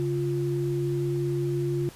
sine tone pair together, 138.8 / 349.2 Hz, C#3 / F4, +3 / 0 cents, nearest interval octave + major third, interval 1597 cents, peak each -27 / -27 dBFS, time 0-1.89 s, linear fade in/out 0 ms, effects pink hiss -48 dBFS RMS until 1.95 s + resampled to 32000 Hz

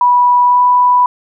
sine tone with pitch glide, 980 to 988 Hz, B5 to B5, -14 to 0 cents, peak -6 dBFS, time 0.01-1.06 s, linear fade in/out 2 ms, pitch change +14 cents, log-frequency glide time 0.44-0.62 s, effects none

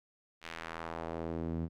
sawtooth tone with band-pass filter sweep, 82.41 Hz, E2, in tune, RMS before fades -39 dBFS, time 0.41-1.69 s, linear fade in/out 50 ms, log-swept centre 2700 to 180 Hz, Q 1.1, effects none

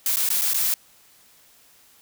blue noise with dropouts, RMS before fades -22 dBFS, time 0.06-0.74 s, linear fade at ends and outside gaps 1 ms, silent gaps 0.16-0.169 / 0.29-0.302 / 0.412-0.418 / 0.534-0.544 s, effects white hiss -55 dBFS RMS until 2.01 s

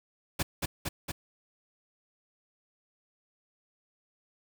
pink noise with echo, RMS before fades -29 dBFS, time 0.39-0.43 s, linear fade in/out 10 ms, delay 230 ms, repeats 3, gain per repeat -2 dB, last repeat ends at 1.12 s, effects none

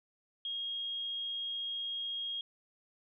sine tone, 3262 Hz, G#7, 32 cents flat, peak -35 dBFS, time 0.45-2.41 s, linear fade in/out 2 ms, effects none

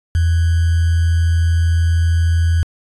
sine tone with sample-and-hold, 83.5 Hz, E2, 23 cents sharp, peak -11 dBFS, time 0.15-2.63 s, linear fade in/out 0 ms, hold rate 1575 Hz, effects resampled to 24000 Hz

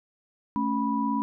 sine tone cluster, 220.1 / 277.7 / 982 Hz, A3 / C#4 / B5, +1 / +3 / -10 cents, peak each -28 dBFS, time 0.56-1.22 s, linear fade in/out 0 ms, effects none

